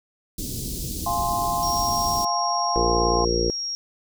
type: band-stop noise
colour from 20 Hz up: pink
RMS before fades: -30 dBFS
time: 0.38-2.25 s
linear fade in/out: 5 ms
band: 360 to 4400 Hz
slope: 24 dB/octave
type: chord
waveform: sine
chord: F minor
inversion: none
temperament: equal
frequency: 698.5 / 830.6 / 1046.5 Hz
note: F5 / Ab5 / C6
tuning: 0 / 0 / 0 cents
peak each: -26 / -28 / -25 dBFS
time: 1.06-3.25 s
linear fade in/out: 5 ms
type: tone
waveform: sine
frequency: 5590 Hz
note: F8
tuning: 1 cent sharp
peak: -26 dBFS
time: 1.63-3.75 s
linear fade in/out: 0 ms
type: harmonic tone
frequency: 58.27 Hz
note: A#1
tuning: in tune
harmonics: 1 / 2 / 3 / 4 / 5 / 6 / 7 / 8 / 9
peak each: -26 / -35 / -33 / -36 / -36 / -26 / -30 / -25 / -34 dBFS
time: 2.76-3.5 s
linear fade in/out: 0 ms
effects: none